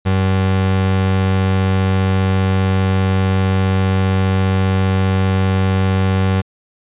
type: tone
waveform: 30% pulse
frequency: 95.1 Hz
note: F#2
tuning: 48 cents sharp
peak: -10 dBFS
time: 0.05-6.42 s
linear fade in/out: 20 ms
effects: resampled to 8000 Hz